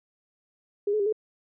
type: tone with pitch steps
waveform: sine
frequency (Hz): 407.6 / 427.2 / 400 / 431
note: G#4 / G#4 / G4 / A4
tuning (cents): -32 / +49 / +35 / -36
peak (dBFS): -22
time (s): 0.87-1.126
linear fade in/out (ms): 5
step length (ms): 64
effects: none

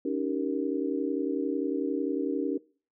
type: chord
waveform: sine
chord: Eb dominant seventh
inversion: third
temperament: just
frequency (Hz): 280 / 311.1 / 388.9 / 466.7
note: Db4 / Eb4 / G4 / Bb4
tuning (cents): +18 / 0 / -14 / +2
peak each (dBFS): -30 / -33 / -33 / -34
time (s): 0.05-2.58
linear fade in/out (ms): 5
effects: noise-tail reverb RT60 0.4 s tail -22 dB re dry

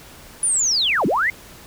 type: linear two-way sweep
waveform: sine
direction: down then up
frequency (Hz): 9880 to 145.3 to 2147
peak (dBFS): -16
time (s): 0.43-1.3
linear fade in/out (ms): 2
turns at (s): 1.06
effects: pink hiss -43 dBFS RMS until 1.66 s

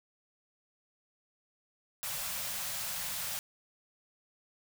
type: band-stop noise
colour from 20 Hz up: white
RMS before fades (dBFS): -37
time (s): 2.03-3.39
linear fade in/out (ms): 0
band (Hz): 220 to 510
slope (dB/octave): 96
effects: none

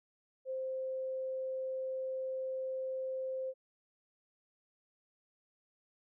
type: tone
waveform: sine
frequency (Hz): 523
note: C5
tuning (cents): -1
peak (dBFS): -35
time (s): 0.45-3.54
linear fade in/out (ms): 50
effects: none

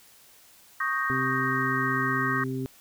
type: chord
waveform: sine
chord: Eb dominant seventh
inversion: third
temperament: equal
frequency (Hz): 1108.7 / 1244.5 / 1568 / 1864.7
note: Db6 / Eb6 / G6 / Bb6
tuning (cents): 0 / 0 / 0 / 0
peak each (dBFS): -31 / -31 / -31 / -29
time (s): 0.8-2.44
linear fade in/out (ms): 5
type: harmonic tone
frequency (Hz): 130.81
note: C3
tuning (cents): 0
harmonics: 1 / 2 / 3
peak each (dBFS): -32 / -31 / -35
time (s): 1.1-2.66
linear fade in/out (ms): 0
effects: white hiss -55 dBFS RMS until 2.8 s

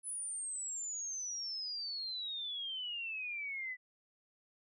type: exponential sweep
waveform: sine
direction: down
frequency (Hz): 10200 to 1975.5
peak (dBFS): -38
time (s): 0.03-3.77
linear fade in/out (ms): 50
effects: none

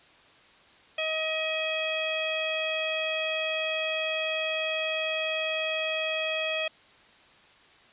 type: harmonic tone with a mistuned harmonic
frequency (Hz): 632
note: D#5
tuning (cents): +27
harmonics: 1 / 2 / 3 / 4 / 5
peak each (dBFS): -31 / -41 / -38 / -31 / -33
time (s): 0.98-6.68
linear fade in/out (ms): 5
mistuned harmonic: 5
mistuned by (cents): +64
effects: white hiss -56 dBFS RMS until 7.92 s + resampled to 8000 Hz

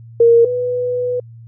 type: tone pair in turn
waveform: sine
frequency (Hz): 466.2 / 494.3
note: A#4 / B4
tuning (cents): 0 / +1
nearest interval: minor second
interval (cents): 101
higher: second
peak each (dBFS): -6 / -16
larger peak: first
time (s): 0.2-0.45 / 0.45-1.2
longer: second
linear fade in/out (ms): 5
effects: added 115 Hz sine -35 dBFS peak until 1.47 s

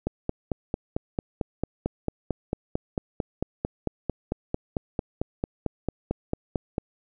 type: click train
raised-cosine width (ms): 2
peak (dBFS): -12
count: 31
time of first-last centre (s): 0.07-6.781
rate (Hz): 4.47
effects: none

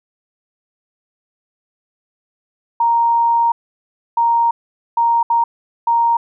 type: tone bursts at uneven times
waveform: sine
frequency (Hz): 932.3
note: A#5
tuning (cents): 0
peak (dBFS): -11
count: 5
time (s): 2.8-3.52 / 4.17-4.51 / 4.97-5.23 / 5.3-5.44 / 5.87-6.17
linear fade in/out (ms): 5
effects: none

